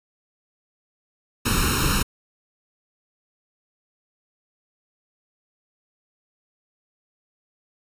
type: noise with comb filter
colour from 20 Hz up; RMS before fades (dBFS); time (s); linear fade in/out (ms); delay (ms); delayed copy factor
pink; -21; 1.45-2.03; 10; 0.74; +1
effects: resampled to 32000 Hz